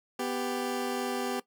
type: tone pair together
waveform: 20% pulse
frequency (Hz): 248.4 / 394.3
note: B3 / G4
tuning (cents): +10 / +10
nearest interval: minor sixth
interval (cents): 800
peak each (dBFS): -28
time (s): 0.19-1.4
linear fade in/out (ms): 5
effects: noise-tail reverb RT60 0.1 s tail -17 dB re dry